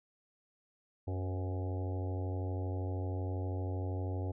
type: harmonic tone with a mistuned harmonic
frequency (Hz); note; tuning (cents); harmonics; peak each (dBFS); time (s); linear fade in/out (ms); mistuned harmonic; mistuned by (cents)
92.7; F#2; +4; 1 / 3 / 4 / 5 / 6 / 7 / 8 / 9; -34 / -44 / -46 / -48 / -50 / -51 / -52 / -53; 1.07-4.32; 10; 6; -44
effects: none